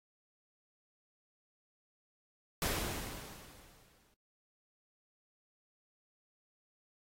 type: noise with exponential decay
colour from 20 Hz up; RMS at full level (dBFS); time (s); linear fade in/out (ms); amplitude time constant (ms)
pink; -33; 2.62-4.14; 1; 330
effects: AAC 48 kbps